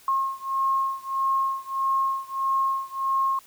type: beating tone pair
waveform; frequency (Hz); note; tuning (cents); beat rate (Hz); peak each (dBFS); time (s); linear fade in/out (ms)
sine; 1076 / 1077.6; C6 / C#6; +48 / -49; 1.6; -25 / -26; 0.08-3.39; 2
effects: white hiss -53 dBFS RMS until 3.46 s